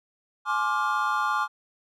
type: chord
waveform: triangle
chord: D half-diminished seventh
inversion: second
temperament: just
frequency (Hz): 845.8 / 1057.2 / 1174.7 / 1409.6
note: Ab5 / C6 / D6 / F6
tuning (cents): +31 / +18 / 0 / +16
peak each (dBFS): -28 / -28 / -25 / -27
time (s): 0.45-1.48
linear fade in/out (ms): 50
effects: none